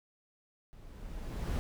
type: noise with level ramp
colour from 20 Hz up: brown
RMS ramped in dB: -53 to -31 dBFS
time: 0.73-1.59 s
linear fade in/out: 0 ms
effects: none